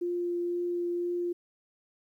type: tone with vibrato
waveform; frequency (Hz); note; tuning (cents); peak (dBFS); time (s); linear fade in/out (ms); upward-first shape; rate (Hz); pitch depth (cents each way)
sine; 349.5; F4; +1; -28; 0.01-1.33; 10; triangle; 2; 9
effects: 11-bit